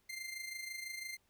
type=tone with amplitude modulation; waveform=sawtooth; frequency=2093 Hz; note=C7; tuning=in tune; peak=-36 dBFS; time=0.09-1.17 s; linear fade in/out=10 ms; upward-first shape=sine; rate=26 Hz; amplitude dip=60%; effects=pink hiss -75 dBFS RMS until 1.29 s